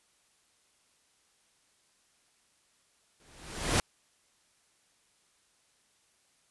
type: noise with exponential growth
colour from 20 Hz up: pink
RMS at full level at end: -24 dBFS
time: 3.2-3.8 s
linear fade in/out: 1 ms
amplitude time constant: 130 ms
effects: white hiss -69 dBFS RMS until 6.5 s + resampled to 24000 Hz